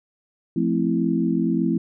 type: chord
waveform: sine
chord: F major seventh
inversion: none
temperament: equal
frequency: 174.61 / 220 / 261.6 / 329.6 Hz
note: F3 / A3 / C4 / E4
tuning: 0 / 0 / 0 / 0 cents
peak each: -24 dBFS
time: 0.56-1.78 s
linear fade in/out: 5 ms
effects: none